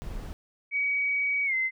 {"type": "noise", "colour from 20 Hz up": "brown", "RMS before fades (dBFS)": -36, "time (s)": [0.02, 0.33], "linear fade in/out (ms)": 0}
{"type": "tone with pitch glide", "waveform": "sine", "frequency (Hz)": [2264, 2064], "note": ["C#7", "C7"], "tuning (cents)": [36, -24], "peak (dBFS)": -24, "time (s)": [0.71, 1.71], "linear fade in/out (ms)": 50, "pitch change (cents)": -160, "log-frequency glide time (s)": [1.45, 1.54]}
{"effects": []}